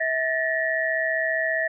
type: tone cluster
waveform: sine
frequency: 648 / 1761 / 1896 Hz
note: E5 / A6 / A#6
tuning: -30 / +1 / +29 cents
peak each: -26 dBFS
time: 0-1.68 s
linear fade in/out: 10 ms
effects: none